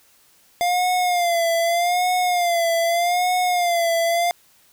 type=tone with vibrato; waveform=square; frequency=698.5 Hz; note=F5; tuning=in tune; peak=-18 dBFS; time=0.61-4.31 s; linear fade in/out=0 ms; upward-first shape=sine; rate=0.82 Hz; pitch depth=75 cents each way; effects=white hiss -56 dBFS RMS until 4.72 s